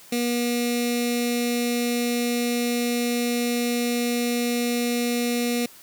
15% pulse tone with notch filter, 240 Hz, B3, 49 cents flat, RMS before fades -24 dBFS, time 0.12-5.66 s, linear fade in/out 5 ms, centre 960 Hz, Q 0.51, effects white hiss -48 dBFS RMS until 5.82 s + high-pass 80 Hz 12 dB/octave

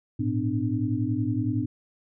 sine tone cluster, 106 / 116.8 / 255.9 / 298.9 Hz, G#2 / A#2 / C4 / D4, +36 / +4 / -38 / +31 cents, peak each -29 dBFS, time 0.19-1.66 s, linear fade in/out 10 ms, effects none

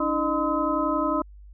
sine tone cluster, 288 / 319.2 / 611 / 1023 / 1278 Hz, D4 / D#4 / D#5 / C6 / D#6, -34 / +44 / -32 / -39 / +46 cents, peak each -28 dBFS, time 0-1.22 s, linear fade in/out 5 ms, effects added 50 Hz sine -43 dBFS peak until 1.53 s

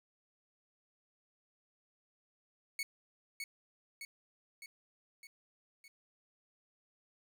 sawtooth tone with echo, 2217 Hz, C#7, in tune, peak -32 dBFS, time 2.79-2.83 s, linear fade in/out 2 ms, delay 610 ms, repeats 5, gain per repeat -4 dB, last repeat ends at 5.88 s, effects 12-bit

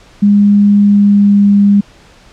sine tone with pitch glide, 203.9 to 202 Hz, G#3 to G#3, -32 to -48 cents, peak -4 dBFS, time 0.22-1.81 s, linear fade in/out 10 ms, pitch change -16 cents, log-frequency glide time 0.75-1.49 s, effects pink hiss -42 dBFS RMS until 2.32 s + low-pass 6000 Hz 12 dB/octave

